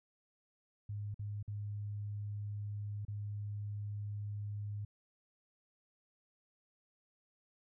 sine tone with dropouts, 103.3 Hz, G#2, 9 cents flat, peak -38 dBFS, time 0.89-4.85 s, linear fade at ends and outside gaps 5 ms, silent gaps 1.144-1.192 / 1.428-1.478 / 3.051-3.081 s, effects none

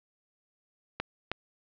clicks, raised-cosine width 0.3 ms, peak -14 dBFS, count 2, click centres 1 / 1.316 s, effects low-pass 4000 Hz 12 dB/octave

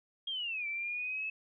sine linear two-way sweep, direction down then up, 3269 to 2313 to 2606 Hz, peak -34 dBFS, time 0.27-1.3 s, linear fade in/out 5 ms, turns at 0.67 s, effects none

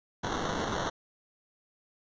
white noise with sample-and-hold, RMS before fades -32 dBFS, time 0.23-0.9 s, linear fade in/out 10 ms, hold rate 2450 Hz, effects resampled to 16000 Hz

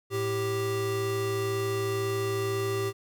square tone pair together, 110 / 392 Hz, A2 / G4, 0 / 0 cents, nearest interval octave + minor seventh, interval 2200 cents, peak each -33 / -29 dBFS, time 0.1-2.93 s, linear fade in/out 50 ms, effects none

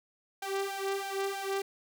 sawtooth tone with flanger, 392 Hz, G4, in tune, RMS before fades -34 dBFS, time 0.42-1.62 s, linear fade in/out 5 ms, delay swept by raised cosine 1.2 to 2.6 ms, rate 3.1 Hz, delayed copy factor +0.8, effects none

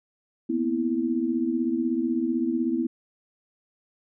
sine tone cluster, 235.7 / 251.7 / 328.8 Hz, A#3 / B3 / E4, +19 / +33 / -4 cents, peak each -30 / -26 / -26 dBFS, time 0.49-2.87 s, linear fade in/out 10 ms, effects none

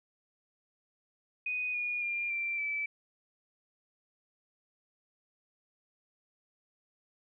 sine tone with pitch steps, 2489 / 2443 / 2399 / 2355 / 2312 Hz, D#7 / D#7 / D7 / D7 / D7, 0 / -32 / +36 / +4 / -28 cents, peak -31 dBFS, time 1.46-2.86 s, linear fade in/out 5 ms, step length 280 ms, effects none

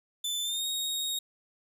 sawtooth tone with pitch glide, 3520 to 3751 Hz, A7 to A#7, 0 to +10 cents, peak -27 dBFS, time 0.24-1.19 s, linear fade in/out 5 ms, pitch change +110 cents, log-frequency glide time 0.42-0.66 s, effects none

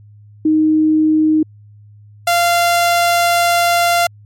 sine / sawtooth tone pair in turn, 311.1 / 692 Hz, D#4 / F5, 0 / -16 cents, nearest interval octave + major second, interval 1384 cents, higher second, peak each -9 / -7 dBFS, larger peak second, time 0.45-1.43 / 2.27-4.07 s, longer second, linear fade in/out 5 ms, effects added 104 Hz sine -39 dBFS peak until 4.25 s + MP3 64 kbps

